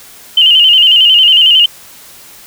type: tone with vibrato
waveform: sine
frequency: 2960 Hz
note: F#7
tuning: in tune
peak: -3 dBFS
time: 0.37-1.66 s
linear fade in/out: 5 ms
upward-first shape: square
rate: 11 Hz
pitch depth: 64 cents each way
effects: white hiss -36 dBFS RMS until 2.46 s